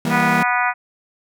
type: chord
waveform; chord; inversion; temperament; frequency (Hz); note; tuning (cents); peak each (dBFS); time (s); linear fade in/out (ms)
40% pulse; E diminished; none; just; 164.81 / 197.78 / 237.3; E3 / G3 / Bb3; 0 / +16 / +31; -22 / -23 / -21; 0.05-0.43; 2
type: harmonic tone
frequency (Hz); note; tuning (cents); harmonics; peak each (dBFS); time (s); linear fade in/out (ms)
245.5; B3; -10; 3 / 4 / 5 / 6 / 7 / 8 / 9 / 10; -22 / -22 / -24 / -22 / -29 / -24 / -31 / -27; 0.09-0.74; 50
effects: none